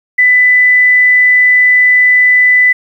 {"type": "tone", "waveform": "sine", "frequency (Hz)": 1995, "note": "B6", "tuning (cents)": 17, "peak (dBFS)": -4, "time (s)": [0.18, 2.73], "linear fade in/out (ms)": 10, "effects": ["7-bit"]}